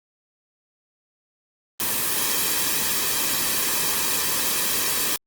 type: noise with comb filter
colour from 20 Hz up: white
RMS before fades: -23 dBFS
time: 1.8-5.16 s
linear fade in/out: 0 ms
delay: 1.4 ms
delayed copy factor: -0.5
effects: Opus 24 kbps